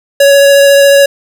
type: tone with vibrato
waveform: square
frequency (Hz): 560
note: C#5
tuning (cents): +18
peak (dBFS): -3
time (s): 0.2-1.06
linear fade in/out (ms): 5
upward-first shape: triangle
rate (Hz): 14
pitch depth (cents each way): 12
effects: none